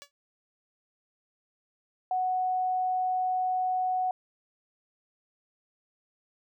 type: tone with exponential decay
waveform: 5% pulse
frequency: 570 Hz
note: C#5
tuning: 48 cents sharp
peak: -29 dBFS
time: 0.02-0.11 s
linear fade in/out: 0 ms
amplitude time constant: 18 ms
type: tone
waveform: sine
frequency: 740 Hz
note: F#5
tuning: in tune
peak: -25 dBFS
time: 2.11-4.11 s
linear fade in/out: 2 ms
effects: none